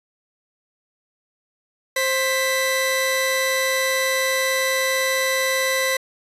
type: tone pair together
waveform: sawtooth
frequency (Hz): 526.8 / 1989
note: C5 / B6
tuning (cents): +12 / +12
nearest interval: octave + major seventh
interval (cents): 2300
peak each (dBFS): -18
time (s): 1.96-5.97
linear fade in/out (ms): 5
effects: resampled to 32000 Hz